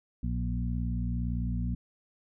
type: harmonic tone with a mistuned harmonic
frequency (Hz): 59.7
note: A#1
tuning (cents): +42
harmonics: 1 / 2 / 3 / 4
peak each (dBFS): -31 / -34 / -36 / -37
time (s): 0.23-1.75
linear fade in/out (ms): 5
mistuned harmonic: 2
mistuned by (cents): -27
effects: none